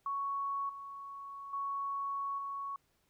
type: tone with level steps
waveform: sine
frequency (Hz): 1112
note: C#6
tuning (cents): +5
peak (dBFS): -33 / -43 / -34 / -37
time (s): 0.06-2.76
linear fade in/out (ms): 2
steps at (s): 0.69 / 1.53 / 2.38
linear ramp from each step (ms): 5
effects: pink hiss -75 dBFS RMS until 3.09 s